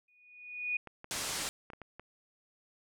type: tone with exponential growth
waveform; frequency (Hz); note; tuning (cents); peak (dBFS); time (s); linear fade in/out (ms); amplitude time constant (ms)
sine; 2465; D#7; -17; -28; 0.08-0.77; 5; 150
type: clicks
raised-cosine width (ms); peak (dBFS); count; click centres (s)
0.5; -31; 10; 0.873 / 1.044 / 1.249 / 1.333 / 1.388 / 1.419 / 1.702 / 1.734 / 1.817 / 1.996
type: low-pass noise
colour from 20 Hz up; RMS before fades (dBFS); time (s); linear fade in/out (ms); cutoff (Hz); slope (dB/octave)
white; -37; 1.11-1.49; 0; 9400; 24
effects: none

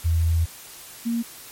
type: tone pair in turn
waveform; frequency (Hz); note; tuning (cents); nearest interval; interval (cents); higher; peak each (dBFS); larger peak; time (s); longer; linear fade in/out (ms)
sine; 82.41 / 233.1; E2 / A#3; 0 / 0; octave + tritone; 1800; second; -17 / -21; first; 0.04-0.46 / 1.05-1.23; first; 20
effects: white hiss -42 dBFS RMS until 1.51 s + MP3 64 kbps

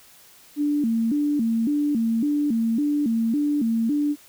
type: tone with vibrato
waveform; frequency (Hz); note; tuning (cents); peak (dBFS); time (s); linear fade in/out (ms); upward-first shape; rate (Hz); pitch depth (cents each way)
sine; 258.1; C4; -23; -19; 0.56-4.16; 50; square; 1.8; 220
effects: white hiss -51 dBFS RMS until 4.28 s

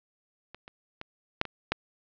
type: clicks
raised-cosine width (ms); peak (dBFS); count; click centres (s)
0.3; -27 / -29 / -22 / -8 / -21 / -9; 6; 0.546 / 0.679 / 1.014 / 1.414 / 1.453 / 1.72
effects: low-pass 5000 Hz 12 dB/octave

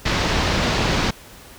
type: low-pass noise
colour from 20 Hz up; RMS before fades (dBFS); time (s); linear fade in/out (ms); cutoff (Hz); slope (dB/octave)
pink; -20; 0.05-1.11; 10; 5500; 24
effects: pink hiss -43 dBFS RMS until 1.58 s

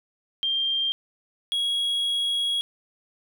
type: tone pair in turn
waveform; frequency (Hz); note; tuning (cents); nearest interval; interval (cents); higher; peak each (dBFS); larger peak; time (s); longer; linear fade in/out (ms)
sine / triangle; 3184 / 3316; G7 / G#7; +26 / -3; minor second; 71; second; -22 / -21; second; 0.43-0.92 / 1.52-2.61; second; 0
effects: none

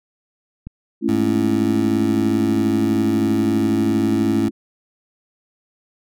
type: click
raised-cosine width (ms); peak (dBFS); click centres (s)
5; -19; 0.67
type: chord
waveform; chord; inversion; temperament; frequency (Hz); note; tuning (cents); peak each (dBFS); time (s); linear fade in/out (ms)
sine; A major; none; equal with one note detuned; 220 / 277.2 / 334.6; A3 / C#4 / E4; 0 / 0 / +26; -20; 1.01-4.51; 50
type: tone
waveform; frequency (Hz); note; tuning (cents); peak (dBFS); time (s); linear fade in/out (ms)
20% pulse; 103.83; G#2; 0; -19; 1.08-4.49; 10
effects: none

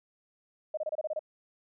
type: tone bursts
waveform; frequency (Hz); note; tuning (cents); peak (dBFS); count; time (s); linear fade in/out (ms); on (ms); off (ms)
sine; 619; D#5; -9; -29; 8; 0.74-1.193; 5; 33; 27
effects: none

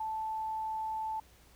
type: tone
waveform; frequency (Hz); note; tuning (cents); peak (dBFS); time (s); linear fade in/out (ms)
sine; 877; A5; -6; -33; 0-1.2; 5
effects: added 60 Hz sine -61 dBFS peak until 1.55 s + pink hiss -62 dBFS RMS until 1.55 s

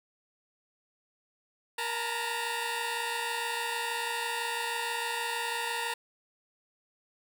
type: tone cluster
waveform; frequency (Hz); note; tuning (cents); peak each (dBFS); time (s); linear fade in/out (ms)
15% pulse; 470.6 / 848 / 915 / 973; A#4 / G#5 / A#5 / B5; +16 / +36 / -32 / -26; -31 / -35 / -27 / -33; 1.78-5.94; 5
effects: none

